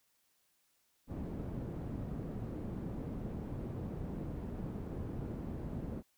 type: low-pass noise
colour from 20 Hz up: white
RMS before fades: -41 dBFS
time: 1.07-6.03 s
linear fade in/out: 50 ms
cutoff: 240 Hz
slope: 12 dB/octave
effects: white hiss -75 dBFS RMS until 6.17 s